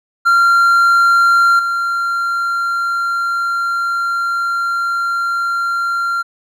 triangle tone with level steps, 1381 Hz, F6, 20 cents flat, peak -6 / -13 dBFS, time 0.25-6.23 s, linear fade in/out 20 ms, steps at 1.59 s, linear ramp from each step 2 ms, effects none

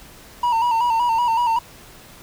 triangle tone with vibrato, 936 Hz, A#5, 7 cents sharp, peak -14 dBFS, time 0.43-1.59 s, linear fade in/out 5 ms, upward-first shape square, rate 5.3 Hz, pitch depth 56 cents each way, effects pink hiss -44 dBFS RMS until 2.22 s

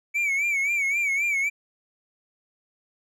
triangle tone with vibrato, 2277 Hz, C#7, 46 cents sharp, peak -20 dBFS, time 0.14-1.5 s, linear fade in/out 20 ms, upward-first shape sine, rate 3.8 Hz, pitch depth 89 cents each way, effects none

